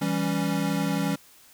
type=chord; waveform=square; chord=C# diminished; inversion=first; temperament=equal; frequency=164.81 / 196 / 277.2 Hz; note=E3 / G3 / C#4; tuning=0 / 0 / 0 cents; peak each=-29 dBFS; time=0.01-1.16 s; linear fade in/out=10 ms; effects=white hiss -54 dBFS RMS until 1.53 s